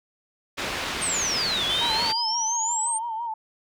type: low-pass noise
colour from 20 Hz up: white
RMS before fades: -30 dBFS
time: 0.57-2.13 s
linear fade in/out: 20 ms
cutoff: 3300 Hz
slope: 12 dB/octave
type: exponential two-way sweep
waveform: sine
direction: down then up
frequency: 8870 to 3322 to 8870 Hz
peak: -24 dBFS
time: 1.01-2.99 s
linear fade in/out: 20 ms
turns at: 1.65 s
type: tone with exponential decay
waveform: triangle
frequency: 3113 Hz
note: G7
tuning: 13 cents flat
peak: -24 dBFS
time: 1.7-3.27 s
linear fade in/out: 0 ms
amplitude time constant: 340 ms
type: tone with vibrato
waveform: sine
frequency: 913 Hz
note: A#5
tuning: 36 cents flat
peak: -27 dBFS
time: 1.81-3.34 s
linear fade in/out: 5 ms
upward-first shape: sine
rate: 5.8 Hz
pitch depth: 78 cents each way
effects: none